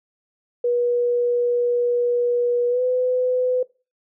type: tone with pitch glide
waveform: sine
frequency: 483.6 to 503.8 Hz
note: B4 to B4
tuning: -36 to +34 cents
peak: -17 dBFS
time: 0.64-3.63 s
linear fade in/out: 5 ms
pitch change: +70 cents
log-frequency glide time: 2.69-2.82 s
effects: noise-tail reverb RT60 0.3 s tail -21 dB re dry